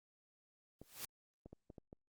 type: noise with exponential growth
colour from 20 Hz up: white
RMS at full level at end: -42 dBFS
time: 0.79-1.05 s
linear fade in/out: 2 ms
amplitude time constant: 55 ms
type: clicks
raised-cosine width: 2 ms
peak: -39 dBFS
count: 6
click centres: 0.816 / 1.46 / 1.53 / 1.702 / 1.782 / 1.929 s
effects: Opus 48 kbps